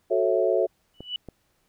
sine chord, F# minor seventh, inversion none, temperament equal with one note detuned, 370 / 440 / 547.4 / 659.3 Hz, F#4 / A4 / C#5 / E5, 0 / 0 / -22 / 0 cents, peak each -25 dBFS, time 0.1-0.67 s, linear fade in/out 20 ms
sine tone with exponential growth, 2960 Hz, F#7, in tune, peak -24 dBFS, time 0.94-1.16 s, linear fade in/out 2 ms, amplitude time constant 47 ms
clicks, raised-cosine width 2 ms, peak -25 dBFS, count 2, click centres 1.006 / 1.287 s
effects pink hiss -69 dBFS RMS until 1.68 s

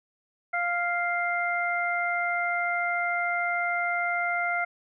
harmonic tone, 698.5 Hz, F5, in tune, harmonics 1 / 2 / 3, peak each -29 / -29 / -29 dBFS, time 0.53-4.65 s, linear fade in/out 10 ms, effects none

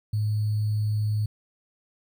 sine tone with sample-and-hold, 106.3 Hz, G#2, 41 cents sharp, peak -22 dBFS, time 0.13-1.26 s, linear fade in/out 5 ms, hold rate 4410 Hz, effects none

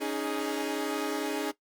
sawtooth chord, C# suspended second, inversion none, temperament equal with one note detuned, 279.9 / 311.1 / 415.3 Hz, C#4 / D#4 / G#4, +17 / 0 / 0 cents, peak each -30 dBFS, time 0-1.52 s, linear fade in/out 20 ms, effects noise-tail reverb RT60 0.1 s tail -17 dB re dry + Opus 32 kbps

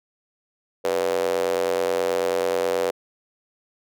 square tone with high-pass filter, 44.65 Hz, F1, 39 cents sharp, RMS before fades -23 dBFS, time 0.84-2.91 s, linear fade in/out 10 ms, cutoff 490 Hz, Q 5.2, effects none

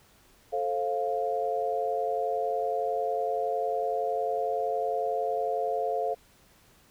sine chord, F major, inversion first, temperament equal with one note detuned, 440 / 530.9 / 698.5 Hz, A4 / C5 / F5, 0 / +25 / 0 cents, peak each -31 / -32 / -29 dBFS, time 0.52-6.15 s, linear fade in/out 20 ms, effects pink hiss -60 dBFS RMS until 6.9 s

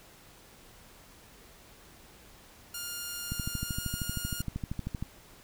5% pulse tone with pitch glide, 1411 to 1424.1 Hz, F6 to F6, +17 to +33 cents, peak -25 dBFS, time 2.74-4.42 s, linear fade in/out 5 ms, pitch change +16 cents, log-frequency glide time 3.65-3.74 s
click train, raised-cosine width 5 ms, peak -21 dBFS, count 23, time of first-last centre 3.32-5.025 s, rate 12.9 Hz
effects pink hiss -55 dBFS RMS until 5.43 s

